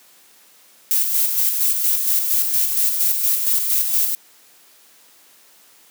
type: noise with tremolo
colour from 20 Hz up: violet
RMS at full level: -17 dBFS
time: 0.91-4.15 s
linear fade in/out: 0 ms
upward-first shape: square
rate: 4.3 Hz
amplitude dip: 40%
effects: white hiss -51 dBFS RMS until 5.9 s + high-pass 200 Hz 12 dB/octave